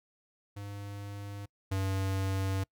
square tone pair in turn, 101.1 / 96.17 Hz, G#2 / G2, -46 / -33 cents, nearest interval minor second, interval 87 cents, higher first, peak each -40 / -30 dBFS, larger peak second, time 0.56-1.46 / 1.71-2.64 s, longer second, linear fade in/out 10 ms, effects noise-tail reverb RT60 0.1 s tail -26 dB re dry

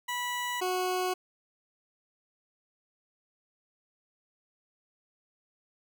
20% pulse tone pair in turn, 980 / 367.1 Hz, B5 / F#4, -14 / -14 cents, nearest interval octave + perfect fourth, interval 1700 cents, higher first, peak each -26 / -23 dBFS, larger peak second, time 0.08-0.61 / 0.61-1.14 s, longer neither, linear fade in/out 10 ms, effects none

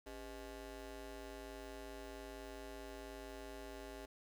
20% pulse ring-modulated tone, 225.6 Hz, A3, 44 cents sharp, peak -40 dBFS, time 0.06-4.06 s, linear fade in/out 10 ms, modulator 175 Hz, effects none

